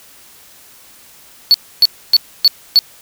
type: tone bursts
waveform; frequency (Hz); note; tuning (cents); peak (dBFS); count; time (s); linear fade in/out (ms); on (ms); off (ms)
triangle; 4435; C#8; 0; -3; 5; 1.51-2.79; 0; 32; 280
effects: white hiss -43 dBFS RMS until 3.01 s